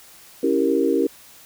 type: chord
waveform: sine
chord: C# diminished seventh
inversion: none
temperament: equal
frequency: 277.2 / 329.6 / 392 / 466.2 Hz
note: C#4 / E4 / G4 / Bb4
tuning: 0 / 0 / 0 / 0 cents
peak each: -22 dBFS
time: 0.43-1.07 s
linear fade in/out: 5 ms
effects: white hiss -47 dBFS RMS until 1.45 s